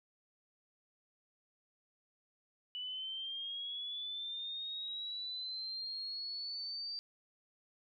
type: linear sweep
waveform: sine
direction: up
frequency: 2960 to 4666 Hz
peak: -39 dBFS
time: 2.75-6.99 s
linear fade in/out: 0 ms
effects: none